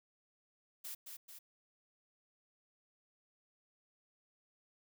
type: noise with echo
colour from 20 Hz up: blue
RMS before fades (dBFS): -45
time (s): 0.84-0.95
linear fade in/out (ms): 10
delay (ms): 220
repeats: 2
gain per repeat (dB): -4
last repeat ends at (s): 1.39
effects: none